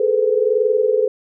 sine tone cluster, 421.5 / 442.7 / 504 Hz, G#4 / A4 / B4, +26 / +11 / +35 cents, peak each -18 dBFS, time 0-1.08 s, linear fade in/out 5 ms, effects none

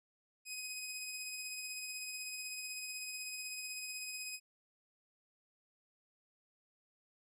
15% pulse tone with tremolo, 2515 Hz, D#7, 18 cents sharp, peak -33 dBFS, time 0.45-4.4 s, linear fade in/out 50 ms, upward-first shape triangle, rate 16 Hz, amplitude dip 35%, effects none

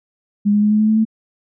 sine tone with pitch steps, 205.1 / 207.6 / 210.1 / 212.7 / 215.3 / 217.9 / 220.6 Hz, G#3 / G#3 / G#3 / G#3 / A3 / A3 / A3, -21 / 0 / +20 / +42 / -37 / -17 / +5 cents, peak -11 dBFS, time 0.45-1.052 s, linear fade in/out 20 ms, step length 86 ms, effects none

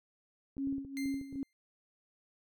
clicks, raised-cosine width 3 ms, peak -36 dBFS, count 10, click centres 0.568 / 0.673 / 0.726 / 0.782 / 0.849 / 1.058 / 1.142 / 1.213 / 1.327 / 1.357 s
sine tone with tremolo, 274.1 Hz, C#4, 19 cents flat, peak -31 dBFS, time 0.58-1.43 s, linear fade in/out 0 ms, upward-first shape sine, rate 2.5 Hz, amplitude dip 80%
sawtooth tone with exponential decay, 2093 Hz, C7, in tune, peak -37 dBFS, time 0.97-1.53 s, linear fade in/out 0 ms, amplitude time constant 120 ms
effects none

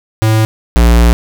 square tone pair in turn, 109.9 / 58.49 Hz, A2 / A#1, -2 / +7 cents, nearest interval major seventh, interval 1091 cents, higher first, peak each -8 / -5 dBFS, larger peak second, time 0.22-0.45 / 0.76-1.13 s, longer second, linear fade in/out 0 ms, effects none

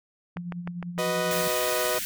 sine tone with tremolo, 174.61 Hz, F3, in tune, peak -30 dBFS, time 0.36-1.48 s, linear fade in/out 5 ms, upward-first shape sine, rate 10 Hz, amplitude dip 50%
click train, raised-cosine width 0.5 ms, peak -20 dBFS, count 5, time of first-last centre 0.37-0.98 s, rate 6.56 Hz
sawtooth chord, B major, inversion second, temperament equal, 370 / 493.9 / 622.3 Hz, F#4 / B4 / D#5, 0 / 0 / 0 cents, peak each -29 / -25 / -24 dBFS, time 0.98-1.99 s, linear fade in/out 10 ms
white band-stop noise, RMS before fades -32 dBFS, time 1.31-2.05 s, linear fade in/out 0 ms, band 280 to 1400 Hz, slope 96 dB/octave
effects none

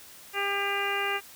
harmonic tone, 400 Hz, G4, 35 cents sharp, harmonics 1 / 2 / 3 / 4 / 5 / 6 / 7, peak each -34 / -34 / -34 / -34 / -34 / -34 / -34 dBFS, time 0.33-1.21 s, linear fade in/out 50 ms, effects white hiss -49 dBFS RMS until 1.35 s

